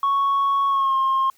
sine tone with pitch glide, 1108.7 to 1067.2 Hz, C#6 to C6, 0 to +34 cents, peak -15 dBFS, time 0.03-1.3 s, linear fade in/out 2 ms, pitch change -66 cents, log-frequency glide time 0.68-0.96 s, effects tanh soft clip ceiling -15 dBFS + white hiss -59 dBFS RMS until 1.37 s

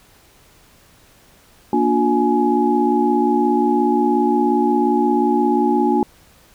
sine tone cluster, 235.5 / 292.5 / 358.1 / 840 Hz, A#3 / D4 / F4 / G#5, +18 / -7 / +43 / +19 cents, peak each -19 dBFS, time 1.73-6.03 s, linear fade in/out 2 ms, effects pink hiss -51 dBFS RMS until 6.54 s

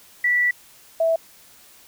sine tone pair in turn, 1958 / 655.5 Hz, B6 / E5, -15 / -10 cents, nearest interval octave + perfect fifth, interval 1895 cents, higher first, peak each -16 dBFS, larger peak neither, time 0.24-0.51 / 1-1.16 s, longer first, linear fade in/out 5 ms, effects white hiss -50 dBFS RMS until 1.87 s

